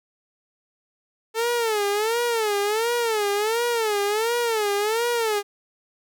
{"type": "tone with vibrato", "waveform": "sawtooth", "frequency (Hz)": 440, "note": "A4", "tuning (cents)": 0, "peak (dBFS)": -17, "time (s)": [1.34, 5.43], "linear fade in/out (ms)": 50, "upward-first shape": "sine", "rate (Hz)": 1.4, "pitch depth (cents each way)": 150, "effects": []}